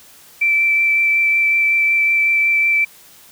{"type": "tone with vibrato", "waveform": "sine", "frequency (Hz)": 2332, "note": "D7", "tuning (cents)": -13, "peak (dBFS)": -12, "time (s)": [0.41, 2.85], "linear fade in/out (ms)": 10, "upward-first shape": "triangle", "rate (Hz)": 5.4, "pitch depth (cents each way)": 12, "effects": ["white hiss -45 dBFS RMS until 3.31 s"]}